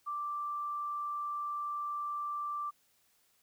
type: tone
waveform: sine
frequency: 1174.7 Hz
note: D6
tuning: in tune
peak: -34 dBFS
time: 0.06-2.71 s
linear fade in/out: 20 ms
effects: white hiss -71 dBFS RMS until 3.42 s